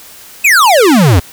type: exponential sweep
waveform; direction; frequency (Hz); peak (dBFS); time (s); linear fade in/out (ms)
square; down; 2667 to 78.3; -5; 0.44-1.2; 10
effects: white hiss -35 dBFS RMS until 1.32 s